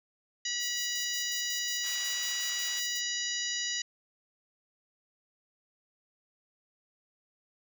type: harmonic tone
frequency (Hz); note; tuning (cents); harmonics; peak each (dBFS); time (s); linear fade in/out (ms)
972; B5; -28; 2 / 3 / 4 / 5 / 6 / 7; -38 / -38 / -38 / -38 / -38 / -38; 0.45-3.82; 5
type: noise with tremolo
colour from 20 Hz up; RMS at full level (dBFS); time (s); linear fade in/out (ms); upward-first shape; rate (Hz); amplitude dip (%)
violet; -43; 0.59-3.02; 50; square; 5.5; 65
type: band-pass noise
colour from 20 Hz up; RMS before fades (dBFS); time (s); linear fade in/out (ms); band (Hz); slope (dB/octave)
white; -46; 1.83-2.81; 20; 990 to 5200; 12
effects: none